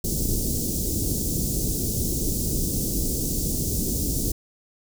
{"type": "band-stop noise", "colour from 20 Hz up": "pink", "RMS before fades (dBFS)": -25, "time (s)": [0.04, 4.32], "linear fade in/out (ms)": 5, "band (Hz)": [390, 5800], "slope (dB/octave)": 24, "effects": []}